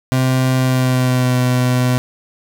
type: tone with pitch glide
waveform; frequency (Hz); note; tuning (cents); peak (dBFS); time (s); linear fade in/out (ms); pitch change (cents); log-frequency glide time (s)
30% pulse; 129.6 to 125.62; C3 to B2; -16 to +30; -10; 0.12-1.98; 0; -54; 0.57-1.38
effects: none